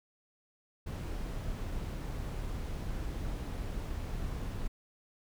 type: noise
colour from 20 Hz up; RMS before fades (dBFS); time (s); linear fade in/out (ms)
brown; -37; 0.86-4.68; 10
effects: none